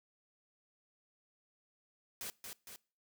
white noise with echo, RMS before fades -43 dBFS, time 2.21-2.3 s, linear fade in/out 0 ms, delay 230 ms, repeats 2, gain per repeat -4 dB, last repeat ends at 2.76 s, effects noise-tail reverb RT60 0.4 s tail -23 dB re dry

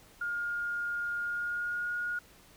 sine tone with pitch glide, 1418 to 1437 Hz, F6 to F6, +26 to +49 cents, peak -31 dBFS, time 0.21-2.19 s, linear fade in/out 5 ms, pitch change +23 cents, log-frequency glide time 1.19-1.95 s, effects pink hiss -58 dBFS RMS until 2.56 s

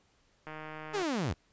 click train, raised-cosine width 0.5 ms, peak -28 dBFS, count 87, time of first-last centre 0.47-1.025 s, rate 155 Hz
sawtooth linear sweep, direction down, 440 to 60.5 Hz, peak -26 dBFS, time 0.93-1.34 s, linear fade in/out 20 ms
effects pink hiss -69 dBFS RMS until 1.52 s + resampled to 16000 Hz

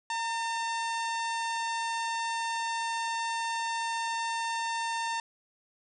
harmonic tone with a mistuned harmonic, 902 Hz, A5, 43 cents sharp, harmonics 1 / 2 / 3 / 4 / 5 / 6 / 7 / 8 / 9 / 10, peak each -31 / -37 / -41 / -43 / -45 / -47 / -48 / -49 / -50 / -51 dBFS, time 0.1-5.2 s, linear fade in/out 2 ms, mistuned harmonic 1, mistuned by +40 cents, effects none

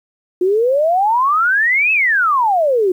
sine exponential two-way sweep, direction up then down, 352 to 2637 to 352 Hz, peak -11 dBFS, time 0.41-2.92 s, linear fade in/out 5 ms, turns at 1.92 s, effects 8-bit

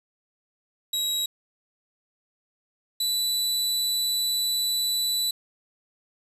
sawtooth tone pair in turn, 3848 / 3968 Hz, B7 / B7, -46 / +7 cents, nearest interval minor second, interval 53 cents, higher second, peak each -21 / -20 dBFS, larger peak second, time 0.93-1.26 / 3-5.31 s, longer second, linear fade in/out 5 ms, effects resampled to 32000 Hz + 8-bit

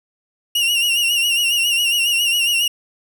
40% pulse tone with vibrato, 2819 Hz, F7, 16 cents sharp, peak -14 dBFS, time 0.55-2.68 s, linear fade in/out 5 ms, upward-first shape sine, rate 7.3 Hz, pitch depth 64 cents each way, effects none

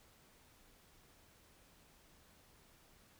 silence, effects pink hiss -66 dBFS RMS until 3.19 s

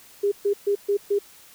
sine tone bursts, 404.6 Hz, G#4, 45 cents flat, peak -18 dBFS, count 5, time 0.23-1.19 s, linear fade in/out 10 ms, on 88 ms, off 130 ms, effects white hiss -50 dBFS RMS until 1.54 s

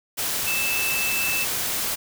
sine tone in noise, 2637 Hz, E7, in tune, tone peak -24 dBFS, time 0.46-1.45 s, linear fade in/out 20 ms, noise white, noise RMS -26 dBFS, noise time 0.17-1.96 s, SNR -1 dB, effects none

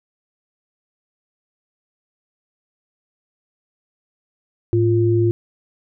sine tone pair together, 109.01 / 347.6 Hz, A2 / F4, -16 / -8 cents, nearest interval octave + minor sixth, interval 2008 cents, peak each -16 dBFS, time 4.73-5.31 s, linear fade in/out 0 ms, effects none

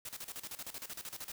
white noise with tremolo, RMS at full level -43 dBFS, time 0.05-1.32 s, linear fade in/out 5 ms, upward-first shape square, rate 13 Hz, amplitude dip 80%, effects none

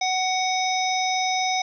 harmonic tone, 746 Hz, F#5, 14 cents sharp, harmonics 1 / 3 / 5 / 7 / 8, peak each -23 / -28 / -30 / -31 / -32 dBFS, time 0.01-1.62 s, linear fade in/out 5 ms, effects none

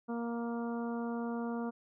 harmonic tone, 234.4 Hz, A#3, 10 cents sharp, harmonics 1 / 2 / 3 / 4 / 5 / 6, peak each -35 / -41 / -45 / -47 / -49 / -51 dBFS, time 0.08-1.71 s, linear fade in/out 20 ms, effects none

